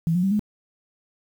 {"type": "tone with pitch steps", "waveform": "sine", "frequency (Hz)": [164.81, 178.69, 193.74, 210.1], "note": ["E3", "F3", "G3", "G#3"], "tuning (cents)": [0, 40, -20, 20], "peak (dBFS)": -18, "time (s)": [0.07, 0.394], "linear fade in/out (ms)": 0, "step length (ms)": 81, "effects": ["8-bit"]}